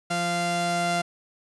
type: tone pair together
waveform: sawtooth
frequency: 173.2 / 693.4 Hz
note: F3 / F5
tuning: -14 / -13 cents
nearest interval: 2 octaves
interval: 2401 cents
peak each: -25 / -21 dBFS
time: 0.1-1.02 s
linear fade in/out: 10 ms
effects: resampled to 24000 Hz